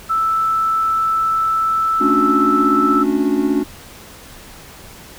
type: tone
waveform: sine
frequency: 1318.5 Hz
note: E6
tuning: in tune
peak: -14 dBFS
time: 0.09-3.04 s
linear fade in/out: 20 ms
type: chord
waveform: triangle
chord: D major seventh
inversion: second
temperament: equal with one note detuned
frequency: 220 / 277.2 / 293.7 / 364.7 Hz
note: A3 / C#4 / D4 / F#4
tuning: 0 / 0 / 0 / -25 cents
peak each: -21 / -17 / -16 / -19 dBFS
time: 2-3.64 s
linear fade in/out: 20 ms
effects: pink hiss -39 dBFS RMS until 5.18 s